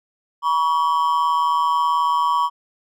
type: ring-modulated tone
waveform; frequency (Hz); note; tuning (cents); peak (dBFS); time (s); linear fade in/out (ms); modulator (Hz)
triangle; 1046.5; C6; 0; -11; 0.42-2.5; 50; 79.2
effects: none